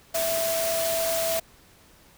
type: tone in noise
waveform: sine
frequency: 660 Hz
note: E5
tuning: 2 cents sharp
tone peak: -25 dBFS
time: 0.14-1.4 s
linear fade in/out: 10 ms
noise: white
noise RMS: -29 dBFS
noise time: 0.14-1.4 s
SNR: +1 dB
effects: pink hiss -55 dBFS RMS until 2.17 s